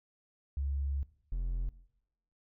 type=tone pair in turn; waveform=sine / triangle; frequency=69.6 / 43.2 Hz; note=C#2 / F1; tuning=+8 / -18 cents; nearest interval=minor sixth; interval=826 cents; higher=first; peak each=-31 / -29 dBFS; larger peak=second; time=0.57-1.03 / 1.32-1.69 s; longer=first; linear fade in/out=0 ms; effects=noise-tail reverb RT60 0.8 s tail -18 dB re dry